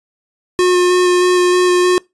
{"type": "tone with vibrato", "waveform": "square", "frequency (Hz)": 360, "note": "F#4", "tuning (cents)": -47, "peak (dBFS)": -10, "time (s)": [0.59, 1.98], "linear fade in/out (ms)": 0, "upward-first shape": "square", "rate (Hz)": 3.2, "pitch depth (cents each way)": 9, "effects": ["noise-tail reverb RT60 0.2 s tail -24 dB re dry", "resampled to 24000 Hz"]}